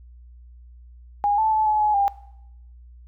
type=tone with pitch steps; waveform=sine; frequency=819 / 875 / 867 / 853 / 845 / 800 Hz; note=G#5 / A5 / A5 / G#5 / G#5 / G5; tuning=-24 / -10 / -26 / +46 / +30 / +35 cents; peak=-17 dBFS; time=1.24-2.08 s; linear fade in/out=0 ms; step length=140 ms; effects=noise-tail reverb RT60 0.8 s tail -19 dB re dry + added 60 Hz sine -43 dBFS peak until 3.07 s